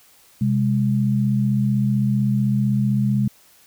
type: tone pair together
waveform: sine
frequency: 128.95 / 204.7 Hz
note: C3 / G#3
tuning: -25 / -25 cents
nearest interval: minor sixth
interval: 800 cents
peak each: -19 dBFS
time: 0.41-3.28 s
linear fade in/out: 5 ms
effects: white hiss -53 dBFS RMS until 3.66 s